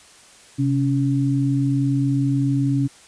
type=tone pair together; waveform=sine; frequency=132.53 / 279.6 Hz; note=C3 / C#4; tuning=+23 / +15 cents; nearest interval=octave + minor second; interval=1292 cents; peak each=-19 / -20 dBFS; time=0.58-2.88 s; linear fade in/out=20 ms; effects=white hiss -48 dBFS RMS until 3.07 s + resampled to 22050 Hz